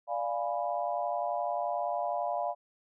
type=chord; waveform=sine; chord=D diminished seventh; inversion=none; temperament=equal; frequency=587.3 / 698.5 / 830.6 / 987.8 Hz; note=D5 / F5 / Ab5 / Cb6; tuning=0 / 0 / 0 / 0 cents; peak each=-35 / -32 / -37 / -38 dBFS; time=0.07-2.55 s; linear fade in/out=50 ms; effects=none